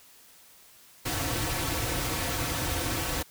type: noise with comb filter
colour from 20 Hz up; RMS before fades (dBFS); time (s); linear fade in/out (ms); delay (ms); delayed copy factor
pink; -30; 1.05-3.23; 10; 4.9; -0.8
effects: white hiss -55 dBFS RMS until 3.3 s